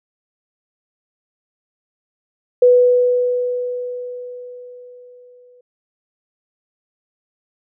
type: tone with exponential decay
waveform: sine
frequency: 493.9 Hz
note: B4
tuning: in tune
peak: -6 dBFS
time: 2.62-5.61 s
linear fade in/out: 5 ms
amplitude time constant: 650 ms
effects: none